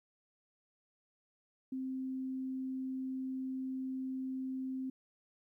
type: tone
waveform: sine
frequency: 261.6 Hz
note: C4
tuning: in tune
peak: -36 dBFS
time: 1.72-4.9 s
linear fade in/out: 5 ms
effects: 13-bit